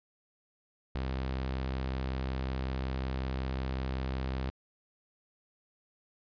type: tone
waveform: sawtooth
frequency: 65.41 Hz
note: C2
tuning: in tune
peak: -28 dBFS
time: 0.95-4.5 s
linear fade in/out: 0 ms
effects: resampled to 11025 Hz